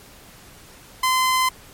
sawtooth tone, 1030 Hz, C6, 28 cents flat, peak -13 dBFS, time 1.03-1.49 s, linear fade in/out 5 ms, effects pink hiss -46 dBFS RMS until 1.73 s + MP3 64 kbps

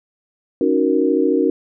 sine chord, D# minor seventh, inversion third, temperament equal, 277.2 / 311.1 / 370 / 466.2 Hz, C#4 / D#4 / F#4 / A#4, 0 / 0 / 0 / 0 cents, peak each -19 dBFS, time 0.61-1.5 s, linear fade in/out 2 ms, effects none

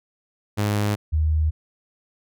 sawtooth / sine tone pair in turn, 103.83 / 77.78 Hz, G#2 / D#2, 0 / 0 cents, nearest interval perfect fourth, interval 500 cents, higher first, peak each -16 / -17 dBFS, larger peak first, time 0.57-0.96 / 1.12-1.51 s, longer neither, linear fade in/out 20 ms, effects none

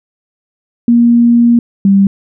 sine tone pair in turn, 236.5 / 196.69 Hz, A#3 / G3, +25 / +6 cents, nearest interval minor third, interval 319 cents, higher first, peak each -4 dBFS, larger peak neither, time 0.88-1.59 / 1.85-2.07 s, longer first, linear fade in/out 2 ms, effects none

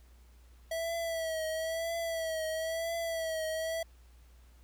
square tone with vibrato, 652 Hz, E5, 19 cents flat, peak -33 dBFS, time 0.71-3.83 s, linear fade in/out 5 ms, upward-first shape triangle, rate 1 Hz, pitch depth 57 cents each way, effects added 60 Hz sine -55 dBFS peak until 4.63 s + pink hiss -67 dBFS RMS until 4.63 s

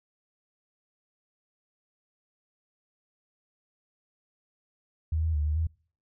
sine tone with pitch steps, 79.2 / 80.5 / 74.4 / 76 / 81 Hz, D#2 / E2 / D2 / D#2 / E2, +31 / -41 / +23 / -40 / -30 cents, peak -24 dBFS, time 5.12-5.67 s, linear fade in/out 5 ms, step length 110 ms, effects noise-tail reverb RT60 0.5 s tail -26 dB re dry

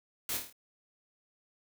white noise with echo, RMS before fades -35 dBFS, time 0.29-0.37 s, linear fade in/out 2 ms, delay 26 ms, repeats 6, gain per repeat -4 dB, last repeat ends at 0.526 s, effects none

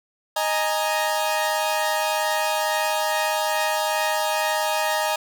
sawtooth chord, D# suspended fourth, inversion none, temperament equal, 622.3 / 830.6 / 932.3 Hz, D#5 / G#5 / A#5, 0 / 0 / 0 cents, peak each -21 / -22 / -22 dBFS, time 0.36-5.16 s, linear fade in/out 5 ms, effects none

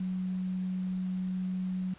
sine tone, 185 Hz, F#3, in tune, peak -30 dBFS, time 0-1.94 s, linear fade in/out 5 ms, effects pink hiss -56 dBFS RMS until 1.98 s + resampled to 8000 Hz

